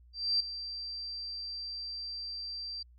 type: tone with ADSR envelope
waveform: sine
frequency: 4699 Hz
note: D8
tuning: in tune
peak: -24 dBFS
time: 0.13-2.83 s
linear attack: 270 ms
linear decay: 8 ms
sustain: -13 dB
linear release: 7 ms
effects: added 60 Hz sine -55 dBFS peak until 2.98 s + Opus 48 kbps